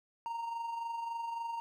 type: tone with amplitude modulation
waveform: triangle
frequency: 927 Hz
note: A#5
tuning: 10 cents flat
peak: -32 dBFS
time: 0.26-1.6 s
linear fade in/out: 0 ms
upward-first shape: sine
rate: 23.6 Hz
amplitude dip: 45%
effects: none